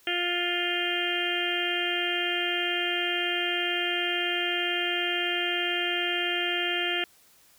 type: harmonic tone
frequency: 351 Hz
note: F4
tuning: 9 cents sharp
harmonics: 1 / 2 / 4 / 5 / 6 / 7 / 8 / 9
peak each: -33 / -36 / -36 / -33 / -35 / -35 / -32 / -32 dBFS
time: 0.07-7.04 s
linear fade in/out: 2 ms
effects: white hiss -59 dBFS RMS until 7.58 s